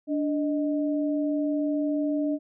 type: tone pair together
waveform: sine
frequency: 292.8 / 621 Hz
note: D4 / D#5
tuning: -5 / -3 cents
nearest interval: octave + minor second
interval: 1302 cents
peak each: -24 / -31 dBFS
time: 0.07-2.39 s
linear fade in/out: 50 ms
effects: none